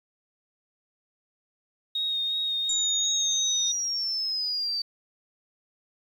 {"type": "tone with vibrato", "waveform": "sine", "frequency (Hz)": 3729, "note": "A#7", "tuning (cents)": 0, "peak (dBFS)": -25, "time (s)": [1.95, 3.72], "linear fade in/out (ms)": 5, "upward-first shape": "sine", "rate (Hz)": 2.8, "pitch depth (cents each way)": 19}
{"type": "exponential sweep", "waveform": "sine", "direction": "down", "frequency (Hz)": [7200, 4600], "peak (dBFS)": -26, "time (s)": [2.69, 4.82], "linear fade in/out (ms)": 5}
{"effects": ["9-bit"]}